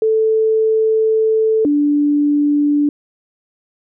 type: tone pair in turn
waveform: sine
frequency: 440 / 292 Hz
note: A4 / D4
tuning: 0 / -10 cents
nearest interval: perfect fifth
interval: 710 cents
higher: first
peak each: -11 dBFS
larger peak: neither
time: 0.02-1.65 / 1.65-2.89 s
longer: first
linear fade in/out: 2 ms
effects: none